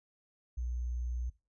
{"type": "tone with sample-and-hold", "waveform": "sine", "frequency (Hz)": 60.5, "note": "B1", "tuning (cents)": -35, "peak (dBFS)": -33, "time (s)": [0.57, 1.3], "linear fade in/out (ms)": 10, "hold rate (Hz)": 6300, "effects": ["noise-tail reverb RT60 0.3 s tail -20 dB re dry", "resampled to 24000 Hz"]}